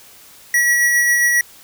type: tone with tremolo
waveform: square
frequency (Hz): 1927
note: B6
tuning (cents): -43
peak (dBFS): -12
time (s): 0.54-1.41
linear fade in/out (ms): 2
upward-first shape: sine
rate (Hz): 7.4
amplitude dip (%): 25
effects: white hiss -44 dBFS RMS until 1.63 s